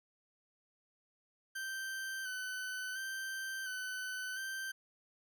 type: tone with vibrato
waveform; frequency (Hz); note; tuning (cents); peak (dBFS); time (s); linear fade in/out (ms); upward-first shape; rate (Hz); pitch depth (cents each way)
40% pulse; 1535; G6; -37; -38; 1.55-4.72; 10; square; 0.71; 29
effects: none